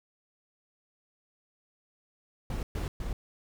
brown noise bursts, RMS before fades -33 dBFS, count 3, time 2.5-3.13 s, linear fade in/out 2 ms, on 130 ms, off 120 ms, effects none

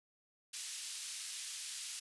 white band-pass noise, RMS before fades -44 dBFS, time 0.53-2 s, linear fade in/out 10 ms, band 2800 to 10000 Hz, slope 12 dB/octave, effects resampled to 24000 Hz

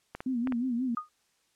clicks, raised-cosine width 0.5 ms, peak -22 dBFS, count 4, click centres 0.15 / 0.205 / 0.473 / 0.523 s
sine tone with vibrato, 246.9 Hz, B3, in tune, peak -27 dBFS, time 0.26-0.95 s, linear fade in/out 5 ms, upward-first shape sine, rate 5.6 Hz, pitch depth 110 cents each way
sine tone with exponential decay, 1233 Hz, D#6, 16 cents flat, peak -26 dBFS, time 0.97-1.09 s, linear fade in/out 2 ms, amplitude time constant 26 ms
effects white hiss -71 dBFS RMS until 1.55 s + low-pass 9000 Hz 12 dB/octave

